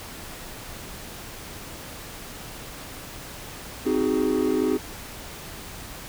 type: chord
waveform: triangle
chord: Ab dominant seventh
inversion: first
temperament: just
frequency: 259.6 / 311.5 / 373.8 / 415.3 Hz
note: C4 / Eb4 / Gb4 / Ab4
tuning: -13 / +2 / +18 / 0 cents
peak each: -24 dBFS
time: 3.85-4.78 s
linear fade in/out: 20 ms
effects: pink hiss -39 dBFS RMS until 6.08 s